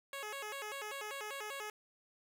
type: tone with vibrato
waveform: 10% pulse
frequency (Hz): 483.9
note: B4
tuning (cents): -35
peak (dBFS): -33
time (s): 0.13-1.7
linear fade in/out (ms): 2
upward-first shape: square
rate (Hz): 5.1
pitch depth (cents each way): 230
effects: none